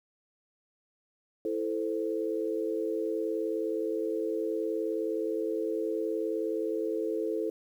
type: chord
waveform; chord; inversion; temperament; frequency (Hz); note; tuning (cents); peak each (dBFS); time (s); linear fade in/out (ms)
sine; A minor; second; equal with one note detuned; 329.6 / 440 / 519.3; E4 / A4 / C5; 0 / 0 / -13; -33 / -31 / -36; 1.45-7.5; 2
effects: 10-bit